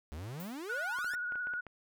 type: exponential sweep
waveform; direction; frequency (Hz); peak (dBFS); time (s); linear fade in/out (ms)
45% pulse; up; 68.3 to 1864.7; -40; 0.12-1.15; 0
type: noise with exponential decay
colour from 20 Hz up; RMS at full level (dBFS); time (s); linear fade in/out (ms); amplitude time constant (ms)
violet; -47; 0.4-0.72; 0; 68
type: tone with vibrato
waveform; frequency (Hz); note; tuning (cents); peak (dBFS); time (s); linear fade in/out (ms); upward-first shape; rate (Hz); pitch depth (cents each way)
sine; 1457; F#6; -27; -34; 0.69-1.61; 10; triangle; 17; 40
type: clicks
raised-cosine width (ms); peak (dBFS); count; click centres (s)
0.5; -33; 8; 0.987 / 1.045 / 1.137 / 1.322 / 1.356 / 1.471 / 1.537 / 1.667
effects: none